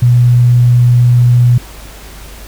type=tone; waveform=sine; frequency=121.9 Hz; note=B2; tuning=22 cents flat; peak=-4 dBFS; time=0.02-1.58 s; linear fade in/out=5 ms; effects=added 50 Hz sine -31 dBFS peak until 2.47 s + pink hiss -34 dBFS RMS until 2.47 s